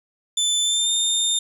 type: tone with pitch glide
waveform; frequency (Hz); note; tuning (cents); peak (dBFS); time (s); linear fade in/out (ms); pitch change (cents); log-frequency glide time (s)
25% pulse; 3520 to 3629; A7 to A#7; 0 to -47; -14; 0.37-1.39; 5; +53; 0.62-0.92
effects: none